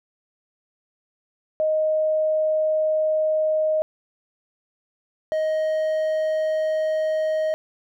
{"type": "tone pair in turn", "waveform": ["sine", "triangle"], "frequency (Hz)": [623, 626.2], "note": ["D#5", "D#5"], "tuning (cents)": [2, 11], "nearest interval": "unison", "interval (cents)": 9, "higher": "second", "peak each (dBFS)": -18, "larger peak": "neither", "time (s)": [[1.6, 3.82], [5.32, 7.54]], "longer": "neither", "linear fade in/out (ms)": 0, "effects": []}